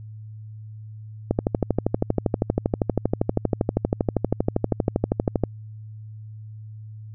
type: click train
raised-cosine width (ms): 2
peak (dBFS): -6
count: 53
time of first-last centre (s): 1.31-5.437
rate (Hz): 12.6
effects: added 108 Hz sine -36 dBFS peak until 7.14 s